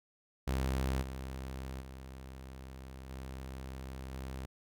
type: tone with level steps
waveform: sawtooth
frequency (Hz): 65.7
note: C2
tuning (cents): +8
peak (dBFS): -27 / -36 / -42 / -38 / -36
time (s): 0.47-4.46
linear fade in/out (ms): 10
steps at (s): 1.01 / 1.8 / 3.09 / 4.12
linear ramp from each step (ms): 20
effects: none